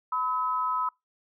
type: tone pair together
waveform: sine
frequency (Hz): 1004.2 / 1284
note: B5 / E6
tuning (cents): +29 / -46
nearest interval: major third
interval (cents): 425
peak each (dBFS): -28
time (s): 0.12-0.89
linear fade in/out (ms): 5
effects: noise-tail reverb RT60 0.2 s tail -26 dB re dry